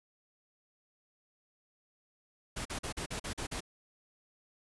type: noise bursts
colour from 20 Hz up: pink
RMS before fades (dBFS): -38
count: 8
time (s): 2.56-3.606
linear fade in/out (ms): 10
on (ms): 94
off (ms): 42
effects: resampled to 24000 Hz